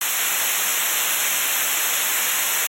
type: noise with comb filter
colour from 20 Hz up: white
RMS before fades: -21 dBFS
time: 0.01-2.67 s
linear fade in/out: 5 ms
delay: 0.21 ms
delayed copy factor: -0.95
effects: AAC 48 kbps